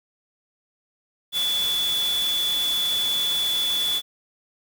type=tone in noise; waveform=sine; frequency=3446 Hz; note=A7; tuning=37 cents flat; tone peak=-21 dBFS; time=1.32-4.02 s; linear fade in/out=50 ms; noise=white; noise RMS=-32 dBFS; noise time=1.32-4.02 s; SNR=+8 dB; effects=none